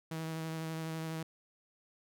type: tone with vibrato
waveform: sawtooth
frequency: 160.9 Hz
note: E3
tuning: 42 cents flat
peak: -33 dBFS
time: 0.11-1.23 s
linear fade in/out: 5 ms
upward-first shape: sine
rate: 12 Hz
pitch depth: 15 cents each way
effects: none